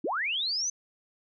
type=linear sweep; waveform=sine; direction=up; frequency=225.8 to 6272 Hz; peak=-27 dBFS; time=0.04-0.7 s; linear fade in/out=5 ms; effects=none